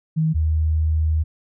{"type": "tone pair in turn", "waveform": "sine", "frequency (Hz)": [158.5, 78.59], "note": ["D#3", "D#2"], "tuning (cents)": [32, 18], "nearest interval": "octave", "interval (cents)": 1214, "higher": "first", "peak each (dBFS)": -16, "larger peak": "neither", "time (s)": [[0.16, 0.34], [0.34, 1.24]], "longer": "second", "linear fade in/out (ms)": 20, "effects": []}